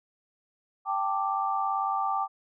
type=chord; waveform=sine; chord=G suspended second; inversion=none; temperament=just; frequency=784 / 882 / 1176 Hz; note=G5 / A5 / D6; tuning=0 / +4 / +2 cents; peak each=-29 / -32 / -29 dBFS; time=0.85-2.28 s; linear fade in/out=50 ms; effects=none